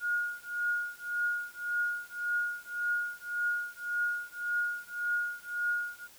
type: tone with tremolo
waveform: sine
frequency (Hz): 1434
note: F6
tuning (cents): +45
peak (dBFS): -26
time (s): 0-6.08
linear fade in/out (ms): 50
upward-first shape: triangle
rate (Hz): 1.8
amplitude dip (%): 100
effects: white hiss -56 dBFS RMS until 6.18 s

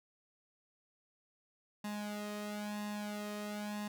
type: tone with flanger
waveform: sawtooth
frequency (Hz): 208.3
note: G#3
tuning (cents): +5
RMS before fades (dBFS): -41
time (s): 1.84-3.88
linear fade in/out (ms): 5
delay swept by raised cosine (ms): 1.1 to 1.61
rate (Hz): 1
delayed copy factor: +0.85
effects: none

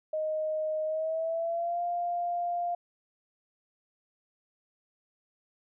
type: tone with pitch glide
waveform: sine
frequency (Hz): 622.3 to 698.5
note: D#5 to F5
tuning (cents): 0 to 0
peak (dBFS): -28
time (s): 0.13-2.75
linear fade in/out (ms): 5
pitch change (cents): +200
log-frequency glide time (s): 0.85-1.82
effects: none

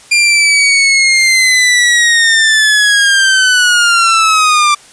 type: linear sweep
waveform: sawtooth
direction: down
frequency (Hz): 2400 to 1174.7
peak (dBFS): -3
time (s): 0.11-4.75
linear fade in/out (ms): 10
effects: white hiss -39 dBFS RMS until 4.92 s + resampled to 22050 Hz

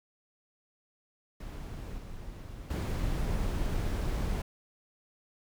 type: noise with level steps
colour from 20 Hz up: brown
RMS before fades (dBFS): -40 / -43 / -31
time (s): 1.4-4.42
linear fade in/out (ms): 5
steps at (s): 1.98 / 2.7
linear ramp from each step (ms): 5
effects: none

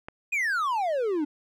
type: click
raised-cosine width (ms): 0.5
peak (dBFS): -22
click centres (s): 0.085
type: exponential sweep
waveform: triangle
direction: down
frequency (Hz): 2530 to 283.3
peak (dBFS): -22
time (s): 0.32-1.25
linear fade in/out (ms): 10
effects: none

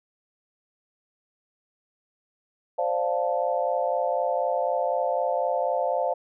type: chord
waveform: sine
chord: D minor seventh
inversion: third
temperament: equal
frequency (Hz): 523.3 / 587.3 / 698.5 / 880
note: C5 / D5 / F5 / A5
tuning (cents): 0 / 0 / 0 / 0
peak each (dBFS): -27 / -28 / -27 / -31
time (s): 2.78-6.14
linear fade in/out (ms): 10
effects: none

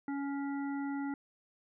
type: harmonic tone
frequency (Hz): 280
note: C#4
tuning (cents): +18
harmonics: 1 / 3 / 5 / 7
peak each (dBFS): -34 / -44 / -48 / -51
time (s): 0.08-1.14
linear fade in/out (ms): 2
effects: none

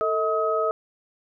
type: tone cluster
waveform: sine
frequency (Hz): 445.7 / 636 / 1271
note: A4 / D#5 / D#6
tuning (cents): +22 / +38 / +36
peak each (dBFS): -25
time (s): 0.01-0.71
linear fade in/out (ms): 0
effects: none

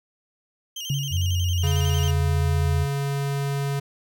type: tone with vibrato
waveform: 30% pulse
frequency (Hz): 2991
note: F#7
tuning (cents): +18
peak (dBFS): -28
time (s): 0.76-2.11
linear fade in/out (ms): 5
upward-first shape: square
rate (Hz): 11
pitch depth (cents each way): 79
type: tone with exponential decay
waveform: sine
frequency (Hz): 139.6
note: C#3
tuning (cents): +13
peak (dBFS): -20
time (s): 0.9-1.78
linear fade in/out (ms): 2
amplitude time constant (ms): 190
type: tone with pitch glide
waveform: sine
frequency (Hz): 90.2 to 84.65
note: F#2 to E2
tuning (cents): -44 to +46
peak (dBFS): -20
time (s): 1.1-2.87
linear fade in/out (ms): 50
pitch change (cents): -110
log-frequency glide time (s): 1.29-2
type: tone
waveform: square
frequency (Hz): 140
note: C#3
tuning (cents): +18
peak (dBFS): -24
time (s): 1.63-3.8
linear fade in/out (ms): 10
effects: none

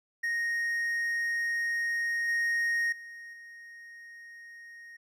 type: tone with level steps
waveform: triangle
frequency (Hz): 1864.7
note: A#6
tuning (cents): 0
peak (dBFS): -26 / -24 / -41 / -44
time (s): 0.23-4.97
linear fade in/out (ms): 10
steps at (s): 2.28 / 2.92 / 3.33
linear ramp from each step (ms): 5
effects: none

